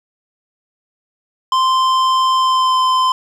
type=tone with pitch glide; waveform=square; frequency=1041 to 1030.8 Hz; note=C6 to C6; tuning=-9 to -26 cents; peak=-12 dBFS; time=1.52-3.12 s; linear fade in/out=2 ms; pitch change=-17 cents; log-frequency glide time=2.36-2.79 s; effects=low-pass 5000 Hz 12 dB/octave + 8-bit